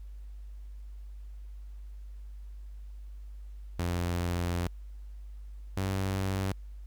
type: tone pair in turn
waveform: sawtooth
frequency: 87.31 / 95.94 Hz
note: F2 / G2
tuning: 0 / -37 cents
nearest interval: major second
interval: 163 cents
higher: second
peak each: -25 dBFS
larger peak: neither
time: 3.79-4.67 / 5.77-6.52 s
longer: first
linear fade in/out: 0 ms
effects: added 50 Hz sine -41 dBFS peak until 6.86 s + pink hiss -70 dBFS RMS until 6.86 s